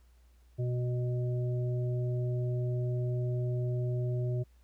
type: harmonic tone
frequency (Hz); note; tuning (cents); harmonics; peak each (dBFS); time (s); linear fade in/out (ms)
123.47; B2; 0; 1 / 3 / 5; -29 / -39 / -43; 0.58-4.44; 20
effects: added 60 Hz sine -58 dBFS peak until 4.63 s + pink hiss -72 dBFS RMS until 4.63 s